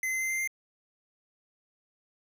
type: tone with pitch steps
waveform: square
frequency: 2051 / 2063 / 2075 / 2087 / 2099 Hz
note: C7 / C7 / C7 / C7 / C7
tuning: -35 / -25 / -15 / -5 / +5 cents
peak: -29 dBFS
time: 0.03-0.475 s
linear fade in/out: 2 ms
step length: 89 ms
effects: none